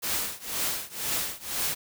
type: noise with tremolo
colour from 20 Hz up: white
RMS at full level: -27 dBFS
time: 0.02-1.75 s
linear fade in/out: 20 ms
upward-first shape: triangle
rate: 2 Hz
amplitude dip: 95%
effects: none